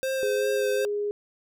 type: tone with vibrato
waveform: square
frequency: 523.3 Hz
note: C5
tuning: in tune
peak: -26 dBFS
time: 0.03-0.85 s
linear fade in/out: 0 ms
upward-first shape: sine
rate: 2.6 Hz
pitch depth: 24 cents each way
type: tone with pitch glide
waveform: sine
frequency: 415.6 to 412.7 Hz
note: G#4 to G#4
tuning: +1 to -11 cents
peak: -25 dBFS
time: 0.23-1.11 s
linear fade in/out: 0 ms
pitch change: -12 cents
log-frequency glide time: 0.48-0.55 s
effects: none